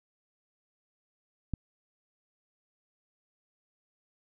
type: click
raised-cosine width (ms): 5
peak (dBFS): -19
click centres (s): 1.537
effects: none